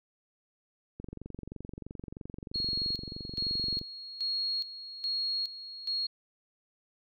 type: click train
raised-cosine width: 3 ms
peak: -28 dBFS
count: 66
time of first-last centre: 1-3.814 s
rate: 23.1 Hz
type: tone with tremolo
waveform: sine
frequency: 4299 Hz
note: C8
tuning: 46 cents sharp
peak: -29 dBFS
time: 2.54-6.07 s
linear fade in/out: 10 ms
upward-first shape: square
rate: 1.2 Hz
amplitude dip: 75%
effects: none